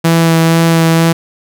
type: tone with vibrato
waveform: sawtooth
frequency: 164.8 Hz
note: E3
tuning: in tune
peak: -3 dBFS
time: 0.04-1.13 s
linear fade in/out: 10 ms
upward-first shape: sine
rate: 2.1 Hz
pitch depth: 12 cents each way
effects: none